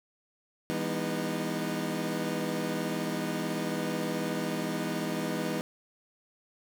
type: chord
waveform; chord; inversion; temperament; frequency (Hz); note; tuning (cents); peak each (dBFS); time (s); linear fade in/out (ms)
25% pulse; E major seventh; none; equal with one note detuned; 164.81 / 202.8 / 246.9 / 311.1; E3 / G#3 / B3 / D#4; 0 / -41 / 0 / 0; -32; 0.7-5.61; 0
effects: 10-bit